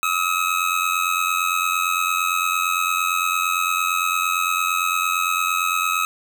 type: tone with amplitude modulation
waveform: 25% pulse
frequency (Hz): 1280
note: D#6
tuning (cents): +49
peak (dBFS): -12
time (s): 0.03-6.05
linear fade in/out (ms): 0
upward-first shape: sine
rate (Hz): 88.8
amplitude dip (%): 70
effects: none